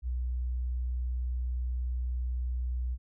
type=tone; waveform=sine; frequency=61.74 Hz; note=B1; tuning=in tune; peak=-29 dBFS; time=0.02-2.98 s; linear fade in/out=50 ms; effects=none